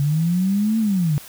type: linear two-way sweep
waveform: sine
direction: up then down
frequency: 139.3 to 226.2 to 139.3 Hz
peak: -16 dBFS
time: 0-1.18 s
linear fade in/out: 0 ms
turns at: 0.79 s
effects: white hiss -41 dBFS RMS until 1.28 s